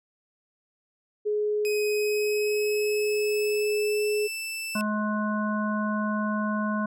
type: tone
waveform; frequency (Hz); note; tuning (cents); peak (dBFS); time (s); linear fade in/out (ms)
sine; 420; G#4; +19; -23; 1.25-4.28; 20
type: tone with pitch glide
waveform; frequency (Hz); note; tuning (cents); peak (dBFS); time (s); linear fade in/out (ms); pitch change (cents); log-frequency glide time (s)
sawtooth; 2519 to 2650; D#7 to E7; +21 to +9; -28; 1.65-4.81; 0; +88; 1.91-4.06
type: harmonic tone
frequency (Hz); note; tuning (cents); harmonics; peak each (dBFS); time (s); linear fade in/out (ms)
211.8; G#3; +34; 1 / 3 / 5 / 7; -26 / -34 / -32 / -34; 4.75-6.86; 5
effects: none